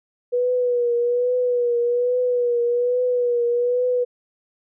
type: tone with vibrato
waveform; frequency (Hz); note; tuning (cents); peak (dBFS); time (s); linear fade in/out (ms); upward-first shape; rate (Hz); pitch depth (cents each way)
sine; 487.1; B4; -24; -17; 0.32-4.05; 20; triangle; 1.2; 49
effects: none